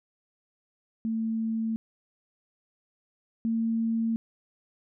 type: tone pair in turn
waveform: sine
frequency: 223.9 / 226.8 Hz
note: A3 / A#3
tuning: +30 / -47 cents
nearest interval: unison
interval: 23 cents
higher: second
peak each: -26 / -24 dBFS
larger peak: second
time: 1.05-1.76 / 3.45-4.16 s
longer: neither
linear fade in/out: 0 ms
effects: none